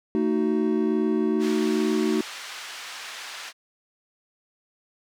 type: chord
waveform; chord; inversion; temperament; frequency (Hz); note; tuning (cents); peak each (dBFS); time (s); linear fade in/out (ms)
triangle; D# diminished; second; just; 224 / 311.1 / 373.4; A3 / D#4 / F#4; +31 / 0 / +16; -23 / -23 / -23; 0.15-2.21; 0
type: band-pass noise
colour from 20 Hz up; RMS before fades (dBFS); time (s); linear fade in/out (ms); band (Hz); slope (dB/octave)
pink; -38; 1.39-3.53; 50; 1300 to 6000; 12
effects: none